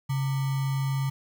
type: tone with sample-and-hold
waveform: sine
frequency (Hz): 136.1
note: C#3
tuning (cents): -31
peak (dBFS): -24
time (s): 0.09-1.1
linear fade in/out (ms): 10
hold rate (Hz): 1050
effects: none